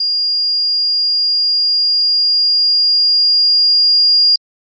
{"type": "tone with level ramp", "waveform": "sine", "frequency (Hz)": 4828, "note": "D8", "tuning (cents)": 47, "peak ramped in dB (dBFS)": [-13, -7], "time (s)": [0, 4.36], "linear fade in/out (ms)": 5, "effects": ["Opus 32 kbps"]}